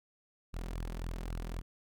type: tone with flanger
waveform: sawtooth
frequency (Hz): 42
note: E1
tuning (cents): +33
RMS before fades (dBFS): -39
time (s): 0.53-1.62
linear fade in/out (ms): 20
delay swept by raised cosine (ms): 0.64 to 5.54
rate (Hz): 3.7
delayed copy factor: +0.55
effects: none